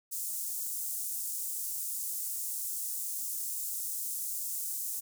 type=high-pass noise; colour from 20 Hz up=pink; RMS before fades=-36 dBFS; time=0.11-5.01 s; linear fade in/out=20 ms; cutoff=7600 Hz; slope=24 dB/octave; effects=none